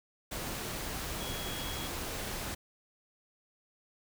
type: tone in noise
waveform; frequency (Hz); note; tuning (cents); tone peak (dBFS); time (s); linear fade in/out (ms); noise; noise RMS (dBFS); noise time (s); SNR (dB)
sine; 3322; G#7; 0; -43; 1.2-1.88; 10; pink; -38; 0.31-2.55; -8
effects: none